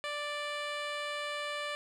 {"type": "tone with low-pass filter", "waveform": "10% pulse", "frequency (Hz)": 587.3, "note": "D5", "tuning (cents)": 0, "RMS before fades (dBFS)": -37, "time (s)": [0.04, 1.75], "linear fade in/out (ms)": 0, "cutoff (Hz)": 7100, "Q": 0.52, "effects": []}